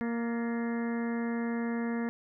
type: harmonic tone with a mistuned harmonic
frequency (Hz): 233.1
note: A#3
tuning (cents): 0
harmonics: 1 / 2 / 3 / 4 / 5 / 6 / 7 / 8 / 9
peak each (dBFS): -30 / -38 / -45 / -46 / -49 / -48 / -46 / -48 / -50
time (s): 0.01-2.09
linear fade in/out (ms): 0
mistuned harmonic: 7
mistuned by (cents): +69
effects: none